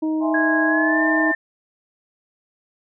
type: harmonic tone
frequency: 313.4 Hz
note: D#4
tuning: 13 cents sharp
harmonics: 1 / 2 / 3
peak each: -19 / -33 / -36 dBFS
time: 0.02-1.32 s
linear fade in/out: 10 ms
type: chord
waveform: sine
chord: E augmented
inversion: none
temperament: equal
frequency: 659.3 / 830.6 / 1046.5 Hz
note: E5 / G#5 / B#5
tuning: 0 / 0 / 0 cents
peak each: -24 / -29 / -29 dBFS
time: 0.2-1.35 s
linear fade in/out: 50 ms
type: tone with pitch glide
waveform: sine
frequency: 1653 to 1792.2 Hz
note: G#6 to A6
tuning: -9 to +31 cents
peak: -19 dBFS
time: 0.34-1.35 s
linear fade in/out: 5 ms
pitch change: +140 cents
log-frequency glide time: 0.67-1.01 s
effects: none